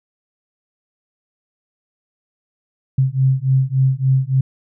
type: beating tone pair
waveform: sine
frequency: 130.81 / 134.31 Hz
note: C3 / C3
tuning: 0 / +46 cents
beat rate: 3.5 Hz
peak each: -16 dBFS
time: 2.98-4.41 s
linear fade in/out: 5 ms
effects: none